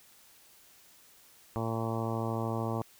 harmonic tone, 113.3 Hz, A#2, 49 cents flat, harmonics 1 / 2 / 3 / 4 / 5 / 6 / 7 / 8 / 9 / 10, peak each -34 / -37 / -39 / -40 / -41 / -42 / -42 / -43 / -44 / -44 dBFS, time 1.56-2.82 s, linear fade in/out 0 ms, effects white hiss -59 dBFS RMS until 2.99 s

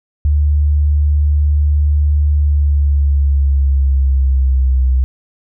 sine tone with pitch glide, 73.6 to 64.44 Hz, D2 to C2, +4 to -26 cents, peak -9 dBFS, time 0.25-5.04 s, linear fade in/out 0 ms, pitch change -230 cents, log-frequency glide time 2.33-4.84 s, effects none

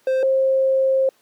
triangle / sine tone pair in turn, 523.3 / 531.5 Hz, C5 / C5, 0 / +27 cents, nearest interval unison, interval 27 cents, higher second, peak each -14 dBFS, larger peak neither, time 0.07-0.23 / 0.23-1.09 s, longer second, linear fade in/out 2 ms, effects pink hiss -59 dBFS RMS until 1.21 s + high-pass 300 Hz 12 dB/octave

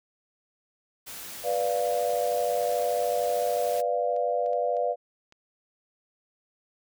white noise, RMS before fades -40 dBFS, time 1.06-3.82 s, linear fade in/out 20 ms
sine chord, B diminished, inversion none, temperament equal, 493.9 / 587.3 / 698.5 Hz, B4 / D5 / F5, 0 / 0 / 0 cents, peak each -28 dBFS, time 1.43-4.96 s, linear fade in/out 50 ms
clicks, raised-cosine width 0.2 ms, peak -36 dBFS, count 12, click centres 2 / 2.169 / 2.203 / 2.485 / 2.671 / 2.795 / 3.589 / 4.164 / 4.462 / 4.532 / 4.768 / 5.324 s
effects none

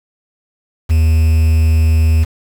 triangle tone with quantisation, 80.1 Hz, E2, 49 cents flat, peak -6 dBFS, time 0.89-2.25 s, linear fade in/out 20 ms, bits 5, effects none

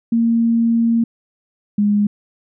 sine tone pair in turn, 230.8 / 206.3 Hz, A#3 / G#3, -17 / -11 cents, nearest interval major second, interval 194 cents, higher first, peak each -12 dBFS, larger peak neither, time 0.12-1.04 / 1.78-2.07 s, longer first, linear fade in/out 5 ms, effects none

